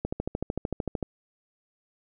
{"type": "click train", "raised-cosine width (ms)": 2, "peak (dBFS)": -15, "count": 14, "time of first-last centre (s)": [0.05, 1.027], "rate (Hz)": 13.3, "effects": []}